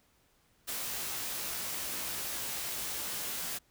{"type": "noise with comb filter", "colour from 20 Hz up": "white", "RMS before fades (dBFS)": -37, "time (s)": [0.67, 3.59], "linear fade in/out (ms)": 20, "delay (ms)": 17, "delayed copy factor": 0.7, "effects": ["pink hiss -69 dBFS RMS until 3.7 s"]}